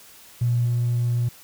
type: tone with level steps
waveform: triangle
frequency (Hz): 120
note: B2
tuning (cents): -49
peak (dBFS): -14 / -16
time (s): 0.41-1.29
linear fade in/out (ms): 10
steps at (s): 0.65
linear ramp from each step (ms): 20
effects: tanh soft clip ceiling -16 dBFS + white hiss -48 dBFS RMS until 1.43 s